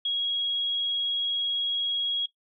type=tone; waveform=sine; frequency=3306 Hz; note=G#7; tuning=9 cents flat; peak=-24 dBFS; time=0.05-2.26 s; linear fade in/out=5 ms; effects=noise-tail reverb RT60 0.1 s tail -18 dB re dry